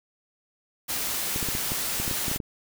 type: noise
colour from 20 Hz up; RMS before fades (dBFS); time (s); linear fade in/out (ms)
white; -29; 0.88-2.38; 20
type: clicks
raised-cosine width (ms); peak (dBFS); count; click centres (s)
3; -19; 12; 1.361 / 1.428 / 1.487 / 1.551 / 1.719 / 2 / 2.079 / 2.112 / 2.282 / 2.315 / 2.361 / 2.402
effects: none